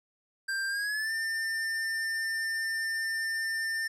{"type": "tone with pitch glide", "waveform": "square", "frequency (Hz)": [1583, 1797.5], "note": ["G6", "A6"], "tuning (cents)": [17, 36], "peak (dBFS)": -30, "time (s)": [0.48, 3.88], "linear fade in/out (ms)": 10, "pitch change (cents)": 219, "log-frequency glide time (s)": [0.68, 1.13], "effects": ["low-pass 11000 Hz 12 dB/octave"]}